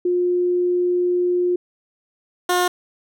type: tone pair in turn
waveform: sine / 15% pulse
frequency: 356.2 / 358.3 Hz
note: F4 / F4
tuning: +34 / +44 cents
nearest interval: unison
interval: 10 cents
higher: second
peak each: -16 / -10 dBFS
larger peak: second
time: 0.05-1.56 / 2.49-2.68 s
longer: first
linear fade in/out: 5 ms
effects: none